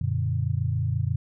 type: chord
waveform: sine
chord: Gb augmented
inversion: none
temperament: equal with one note detuned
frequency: 92.5 / 118.72 / 146.83 Hz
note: Gb2 / Bb2 / D3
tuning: 0 / +32 / 0 cents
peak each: -27 / -26 / -29 dBFS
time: 0.01-1.16 s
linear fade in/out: 5 ms
effects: none